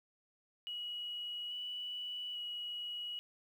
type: tone with pitch steps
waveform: sine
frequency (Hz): 2913 / 2953 / 2913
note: F#7 / F#7 / F#7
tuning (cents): -28 / -4 / -28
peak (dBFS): -39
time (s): 0.67-3.19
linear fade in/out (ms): 0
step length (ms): 840
effects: 11-bit